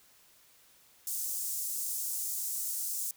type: high-pass noise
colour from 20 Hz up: pink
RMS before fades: -35 dBFS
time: 1.07-3.11 s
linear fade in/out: 2 ms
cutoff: 7000 Hz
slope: 24 dB/octave
effects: white hiss -62 dBFS RMS until 3.16 s